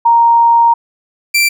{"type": "tone pair in turn", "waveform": ["sine", "sawtooth"], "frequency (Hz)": [932.3, 2349], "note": ["A#5", "D7"], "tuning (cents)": [0, 0], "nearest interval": "octave + major third", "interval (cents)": 1600, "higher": "second", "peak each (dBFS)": -5, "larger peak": "neither", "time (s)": [[0.05, 0.74], [1.34, 1.49]], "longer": "first", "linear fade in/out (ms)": 10, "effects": []}